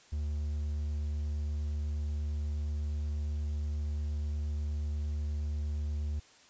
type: tone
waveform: triangle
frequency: 74.3 Hz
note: D2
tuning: 21 cents sharp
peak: -29 dBFS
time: 0.12-6.2 s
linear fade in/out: 10 ms
effects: white hiss -59 dBFS RMS until 6.49 s + resampled to 16000 Hz